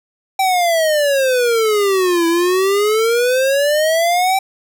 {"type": "exponential two-way sweep", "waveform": "square", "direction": "down then up", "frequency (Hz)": [779, 331.2, 779], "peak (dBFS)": -13, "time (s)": [0.39, 4.39], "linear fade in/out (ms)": 5, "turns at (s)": 2.27, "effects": []}